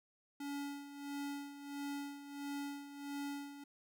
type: tone with tremolo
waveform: square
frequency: 283.9 Hz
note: C#4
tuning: 41 cents sharp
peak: -40 dBFS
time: 0.4-3.64 s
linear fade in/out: 5 ms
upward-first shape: sine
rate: 1.5 Hz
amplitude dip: 70%
effects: none